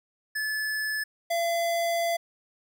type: tone pair in turn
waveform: square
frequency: 1728 / 678.7 Hz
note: A6 / F5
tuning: -32 / -50 cents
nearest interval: octave + major third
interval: 1618 cents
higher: first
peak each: -28 / -25 dBFS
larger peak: second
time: 0.35-1.04 / 1.3-2.17 s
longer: second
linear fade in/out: 10 ms
effects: none